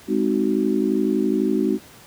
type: chord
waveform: sine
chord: Ab dominant seventh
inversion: none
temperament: just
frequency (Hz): 207.7 / 259.6 / 311.5 / 373.8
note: Ab3 / C4 / Eb4 / Gb4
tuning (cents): 0 / -13 / +2 / +18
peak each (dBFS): -23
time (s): 0.07-1.79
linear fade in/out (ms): 50
effects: pink hiss -46 dBFS RMS until 2.06 s + high-pass 80 Hz 12 dB/octave